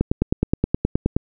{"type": "click train", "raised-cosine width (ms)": 3, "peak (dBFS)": -4, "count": 12, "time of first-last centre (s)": [0.01, 1.165], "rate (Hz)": 9.52, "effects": []}